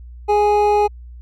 triangle tone pair together, 415.3 / 830.6 Hz, G#4 / G#5, 0 / 0 cents, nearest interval octave, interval 1200 cents, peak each -13 dBFS, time 0.28-0.88 s, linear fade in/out 20 ms, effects added 60 Hz sine -34 dBFS peak until 1.21 s

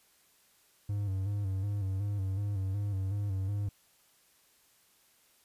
triangle tone with vibrato, 98.8 Hz, G2, 14 cents sharp, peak -28 dBFS, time 0.89-3.69 s, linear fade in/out 5 ms, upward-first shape square, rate 2.7 Hz, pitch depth 57 cents each way, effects white hiss -66 dBFS RMS until 5.44 s + resampled to 32000 Hz

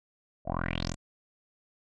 10% pulse tone with low-pass filter sweep, 42.79 Hz, F1, 35 cents flat, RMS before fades -32 dBFS, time 0.45-0.96 s, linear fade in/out 50 ms, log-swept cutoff 600 to 8500 Hz, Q 6.9, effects none

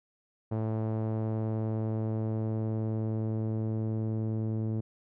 sawtooth tone with low-pass filter sweep, 110.1 Hz, A2, 2 cents sharp, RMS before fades -31 dBFS, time 0.51-4.81 s, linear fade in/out 10 ms, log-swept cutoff 710 to 360 Hz, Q 0.97, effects none

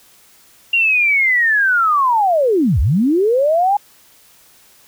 sine linear two-way sweep, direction down then up, 2794 to 56 to 834 Hz, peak -11 dBFS, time 0.73-3.77 s, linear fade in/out 5 ms, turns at 2.8 s, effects white hiss -49 dBFS RMS until 4.87 s

